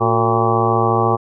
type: harmonic tone with a mistuned harmonic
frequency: 114.1 Hz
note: A#2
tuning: 37 cents flat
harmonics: 1 / 2 / 3 / 4 / 5 / 6 / 7 / 8 / 9 / 10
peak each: -20 / -25 / -21 / -21 / -26 / -25 / -20 / -26 / -25 / -20 dBFS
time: 0-1.17 s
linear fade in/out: 20 ms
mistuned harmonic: 3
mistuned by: +85 cents
effects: none